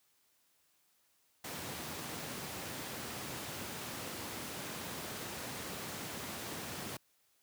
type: high-pass noise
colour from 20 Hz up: pink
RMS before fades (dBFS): -43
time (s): 1.44-6.97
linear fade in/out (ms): 5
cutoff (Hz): 110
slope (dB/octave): 12
effects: white hiss -73 dBFS RMS until 7.42 s + high-pass 60 Hz 12 dB/octave